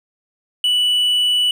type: tone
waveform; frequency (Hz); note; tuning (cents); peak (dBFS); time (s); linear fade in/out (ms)
triangle; 2960; F#7; 0; -12; 0.64-1.51; 2
effects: none